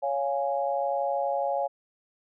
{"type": "chord", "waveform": "sine", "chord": "Db major", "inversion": "none", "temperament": "equal with one note detuned", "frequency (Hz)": [557.3, 698.5, 830.6], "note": ["Db5", "F5", "Ab5"], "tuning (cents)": [9, 0, 0], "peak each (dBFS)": [-28, -30, -30], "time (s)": [0.02, 1.68], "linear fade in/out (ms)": 20, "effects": []}